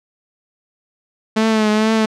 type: tone with vibrato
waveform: sawtooth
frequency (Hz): 217.2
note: A3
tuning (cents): -22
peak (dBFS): -9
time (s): 1.36-2.06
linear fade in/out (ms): 10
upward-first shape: triangle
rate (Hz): 2.2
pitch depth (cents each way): 48
effects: low-pass 6000 Hz 12 dB/octave